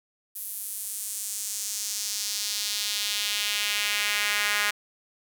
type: tone with high-pass filter sweep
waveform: sawtooth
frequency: 206.7 Hz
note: G#3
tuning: 8 cents flat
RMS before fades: -29 dBFS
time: 0.35-4.71 s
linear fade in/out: 10 ms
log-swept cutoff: 12000 to 1700 Hz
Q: 1.6
effects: none